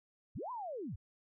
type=linear two-way sweep; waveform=sine; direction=up then down; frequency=44.63 to 1037 to 63.2 Hz; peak=-39 dBFS; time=0.35-0.96 s; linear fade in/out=10 ms; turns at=0.51 s; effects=none